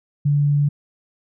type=tone; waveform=sine; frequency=144.7 Hz; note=D3; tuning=25 cents flat; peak=-14 dBFS; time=0.25-0.69 s; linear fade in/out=10 ms; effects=none